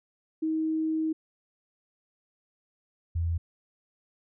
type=tone pair in turn; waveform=sine; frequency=316.8 / 83.91 Hz; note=D#4 / E2; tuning=+31 / +31 cents; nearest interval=octave + major seventh; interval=2300 cents; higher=first; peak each=-25 dBFS; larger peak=neither; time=0.42-1.13 / 3.15-3.38 s; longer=first; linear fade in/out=10 ms; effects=none